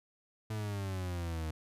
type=exponential sweep; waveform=40% pulse; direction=down; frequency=110 to 77.78 Hz; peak=-34 dBFS; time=0.5-1.51 s; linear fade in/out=5 ms; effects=resampled to 32000 Hz